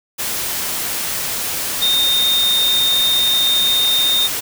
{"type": "tone in noise", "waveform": "sine", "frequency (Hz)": 3664, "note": "A#7", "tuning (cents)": -31, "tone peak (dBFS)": -13, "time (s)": [1.81, 4.28], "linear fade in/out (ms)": 20, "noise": "white", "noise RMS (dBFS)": -22, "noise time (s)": [0.18, 4.41], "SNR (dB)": 6, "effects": []}